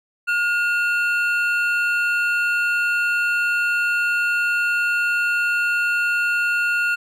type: tone pair together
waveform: triangle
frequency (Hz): 1430.3 / 2700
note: F6 / E7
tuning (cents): +41 / +41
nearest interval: major seventh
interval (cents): 1100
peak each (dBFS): -17 / -22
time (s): 0.27-6.96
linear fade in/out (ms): 20
effects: none